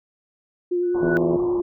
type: tone with vibrato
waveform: sine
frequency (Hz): 353.5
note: F4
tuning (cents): +21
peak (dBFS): -19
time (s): 0.71-1.62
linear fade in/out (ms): 10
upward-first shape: sine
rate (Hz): 10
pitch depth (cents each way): 16
type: tone with exponential growth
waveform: sine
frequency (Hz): 1480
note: F#6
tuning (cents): 0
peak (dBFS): -19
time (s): 0.83-1.17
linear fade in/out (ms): 0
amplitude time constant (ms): 73
type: low-pass noise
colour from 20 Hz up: white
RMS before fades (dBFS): -34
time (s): 0.94-1.61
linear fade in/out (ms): 10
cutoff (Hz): 1100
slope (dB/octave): 96
type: harmonic tone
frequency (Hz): 82.8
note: E2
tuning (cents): +8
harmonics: 2 / 3 / 4 / 5 / 6 / 7 / 8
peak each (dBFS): -26 / -28 / -29 / -30 / -31 / -31 / -32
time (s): 1.02-1.37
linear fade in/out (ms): 5
effects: none